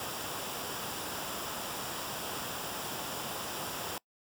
pink noise with comb filter, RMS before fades -38 dBFS, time 0-3.98 s, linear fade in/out 2 ms, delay 0.47 ms, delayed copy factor -0.5, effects noise-tail reverb RT60 0.1 s tail -24 dB re dry + high-pass 100 Hz 12 dB/octave

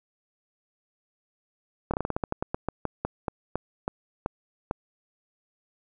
slowing click train, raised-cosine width 1 ms, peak -13 dBFS, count 19, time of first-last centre 1.91-4.711 s, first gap 27 ms, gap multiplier 1.18, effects none

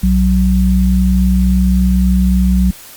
sine tone pair together, 61.87 / 185.4 Hz, B1 / F#3, +4 / +4 cents, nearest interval octave + perfect fifth, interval 1900 cents, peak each -11 dBFS, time 0.03-2.71 s, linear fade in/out 5 ms, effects white hiss -36 dBFS RMS until 2.96 s + Opus 48 kbps

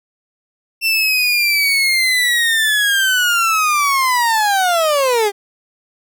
30% pulse linear sweep, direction down, 2695 to 392 Hz, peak -10 dBFS, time 0.81-5.32 s, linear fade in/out 50 ms, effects none

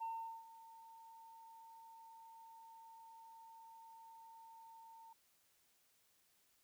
sine tone with ADSR envelope, 907 Hz, A#5, 48 cents flat, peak -38 dBFS, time 0-5.13 s, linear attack 23 ms, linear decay 410 ms, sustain -18 dB, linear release 4 ms, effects tanh soft clip ceiling -38 dBFS + white hiss -75 dBFS RMS until 6.63 s

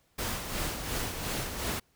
pink noise with tremolo, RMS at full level -32 dBFS, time 0.18-1.8 s, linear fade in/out 10 ms, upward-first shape sine, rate 2.8 Hz, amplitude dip 50%, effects pink hiss -69 dBFS RMS until 1.95 s

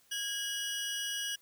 25% pulse tone pair together, 1641 / 2918 Hz, G#6 / F#7, -21 / -25 cents, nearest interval minor seventh, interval 996 cents, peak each -35 / -32 dBFS, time 0.11-1.36 s, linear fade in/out 10 ms, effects white hiss -66 dBFS RMS until 1.41 s

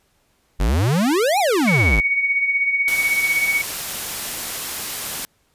square exponential two-way sweep, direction up then down, 42.74 to 852 to 42.74 Hz, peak -16 dBFS, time 0.59-2.01 s, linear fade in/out 20 ms, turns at 1.39 s
sine tone with tremolo, 2236 Hz, C#7, 14 cents sharp, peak -14 dBFS, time 1.67-3.62 s, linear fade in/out 10 ms, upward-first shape sine, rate 16 Hz, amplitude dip 55%
white noise, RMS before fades -27 dBFS, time 2.88-5.25 s, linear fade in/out 0 ms
effects pink hiss -63 dBFS RMS until 5.54 s + resampled to 32000 Hz

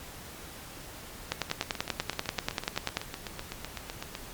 two click trains, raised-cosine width 0.2 ms, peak -18 / -10 dBFS, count 22 / 18, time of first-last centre 1.5-4.152 / 1.32-2.97 s, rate 7.92 / 10.3 Hz, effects pink hiss -45 dBFS RMS until 4.33 s + MP3 96 kbps

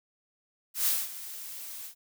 blue noise with ADSR envelope, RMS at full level -25 dBFS, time 0.74-1.95 s, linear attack 120 ms, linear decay 220 ms, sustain -16 dB, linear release 93 ms, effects none

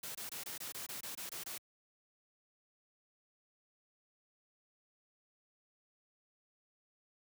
white noise bursts, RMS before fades -44 dBFS, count 11, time 0.03-1.58 s, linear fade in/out 5 ms, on 120 ms, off 23 ms, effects high-pass 80 Hz 12 dB/octave

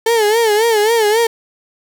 35% pulse tone with vibrato, 440 Hz, A4, in tune, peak -9 dBFS, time 0.06-1.27 s, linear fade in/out 5 ms, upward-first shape sine, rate 3.7 Hz, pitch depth 110 cents each way, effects none

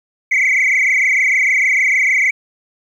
sine tone with frequency modulation, 2147 Hz, C7, 44 cents sharp, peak -9 dBFS, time 0.31-2.31 s, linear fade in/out 10 ms, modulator 26.6 Hz, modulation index 5.5, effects tanh soft clip ceiling -9 dBFS + 8-bit

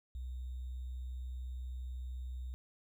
sine tone with sample-and-hold, 62.9 Hz, B1, 32 cents sharp, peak -39 dBFS, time 0.15-2.54 s, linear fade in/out 0 ms, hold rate 3675 Hz, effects none

